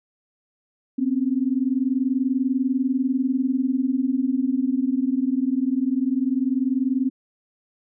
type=tone pair together; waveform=sine; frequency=251.5 / 271.7 Hz; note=B3 / C#4; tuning=+32 / -35 cents; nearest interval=minor second; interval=133 cents; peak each=-22 dBFS; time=0.98-7.1 s; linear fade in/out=10 ms; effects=none